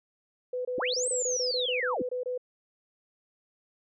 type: tone bursts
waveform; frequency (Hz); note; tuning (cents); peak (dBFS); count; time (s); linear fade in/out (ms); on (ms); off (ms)
sine; 500; B4; +21; -29; 13; 0.53-2.378; 5; 120; 24
type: linear two-way sweep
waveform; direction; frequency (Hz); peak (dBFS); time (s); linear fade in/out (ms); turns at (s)
sine; up then down; 182.8 to 8372 to 182.8; -28; 0.78-2.02; 2; 1.08
effects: none